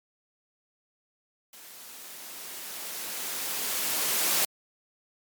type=noise with level ramp; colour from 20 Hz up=white; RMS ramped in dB=-48 to -24 dBFS; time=1.53-4.45 s; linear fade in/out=2 ms; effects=high-pass 200 Hz 12 dB/octave + MP3 96 kbps